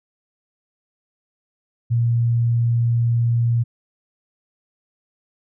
sine tone, 117.7 Hz, A#2, 17 cents sharp, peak -15 dBFS, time 1.9-3.64 s, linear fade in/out 20 ms, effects none

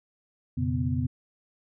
sine tone cluster, 88 / 120.9 / 137.6 / 248.8 Hz, F2 / B2 / C#3 / B3, +14 / -36 / -12 / +13 cents, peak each -30 dBFS, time 0.57-1.07 s, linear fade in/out 10 ms, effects none

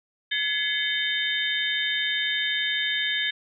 sine tone cluster, 1697 / 2053 / 2205 / 3080 / 3649 Hz, G#6 / C7 / C#7 / G7 / A#7, +37 / -33 / -10 / -31 / -38 cents, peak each -28 / -34 / -34 / -29 / -28 dBFS, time 0.31-3.31 s, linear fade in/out 10 ms, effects none

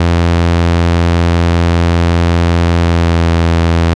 sawtooth tone with pitch glide, 85.2 to 83.69 Hz, F2 to E2, -42 to +27 cents, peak -4 dBFS, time 0-3.94 s, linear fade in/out 5 ms, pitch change -31 cents, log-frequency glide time 2.8-3.25 s, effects low-pass 5000 Hz 12 dB/octave

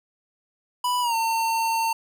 square tone with pitch glide, 987.8 to 905.8 Hz, B5 to A#5, 0 to -50 cents, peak -22 dBFS, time 0.84-1.93 s, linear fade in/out 5 ms, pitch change -150 cents, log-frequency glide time 1.01-1.15 s, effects none

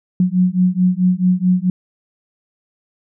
sine beating tone pair, 180 / 184.6 Hz, F#3 / F#3, -47 / -4 cents, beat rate 4.6 Hz, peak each -15 dBFS, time 0.2-1.7 s, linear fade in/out 2 ms, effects none

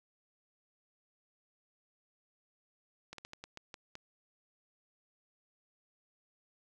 slowing click train, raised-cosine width 0.2 ms, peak -28 dBFS, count 8, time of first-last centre 3.13-3.954 s, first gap 53 ms, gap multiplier 1.26, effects none

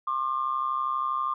sine tone pair together, 1065 / 1197.4 Hz, C6 / D6, +30 / +33 cents, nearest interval major second, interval 203 cents, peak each -28 / -27 dBFS, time 0.07-1.34 s, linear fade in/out 5 ms, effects tanh soft clip ceiling -17 dBFS

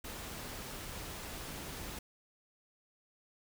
pink noise, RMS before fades -44 dBFS, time 0.04-1.99 s, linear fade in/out 5 ms, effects none

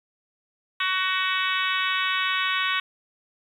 harmonic tone, 374.4 Hz, F#4, 20 cents sharp, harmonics 3 / 4 / 5 / 6 / 7 / 8 / 9 / 10, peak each -28 / -29 / -30 / -31 / -31 / -32 / -33 / -33 dBFS, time 0.8-2.8 s, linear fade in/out 5 ms, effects 9-bit

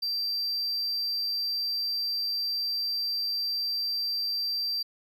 triangle tone, 4699 Hz, D8, in tune, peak -26 dBFS, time 0.02-4.83 s, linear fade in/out 10 ms, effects none

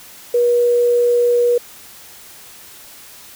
sine tone with quantisation, 481.5 Hz, B4, 44 cents flat, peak -11 dBFS, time 0.34-1.58 s, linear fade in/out 5 ms, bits 6, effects white hiss -40 dBFS RMS until 3.35 s

